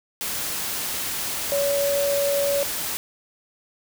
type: tone in noise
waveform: sine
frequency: 565 Hz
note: C#5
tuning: 33 cents sharp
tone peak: -20 dBFS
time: 1.52-2.63 s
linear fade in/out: 0 ms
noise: white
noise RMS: -28 dBFS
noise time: 0.21-2.97 s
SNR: +5 dB
effects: none